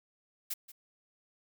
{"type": "noise with echo", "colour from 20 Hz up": "blue", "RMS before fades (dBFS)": -35, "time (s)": [0.5, 0.54], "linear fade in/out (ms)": 10, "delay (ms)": 180, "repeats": 1, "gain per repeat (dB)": -15, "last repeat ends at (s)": 0.72, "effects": []}